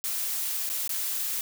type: noise with dropouts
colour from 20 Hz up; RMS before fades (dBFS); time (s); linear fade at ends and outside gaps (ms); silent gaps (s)
blue; -30; 0.04-1.41; 0; 0.691-0.699 / 0.877-0.893
effects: none